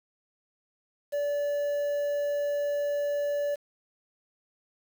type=tone with quantisation; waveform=triangle; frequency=578 Hz; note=D5; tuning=28 cents flat; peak=-24 dBFS; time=1.12-3.56 s; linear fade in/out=20 ms; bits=8; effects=none